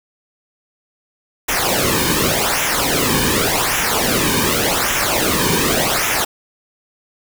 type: noise with flanger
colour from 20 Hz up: pink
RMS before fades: -17 dBFS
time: 1.48-6.25 s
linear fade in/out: 10 ms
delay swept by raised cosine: 0.22 to 1.52 ms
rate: 0.87 Hz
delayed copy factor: -0.75
effects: none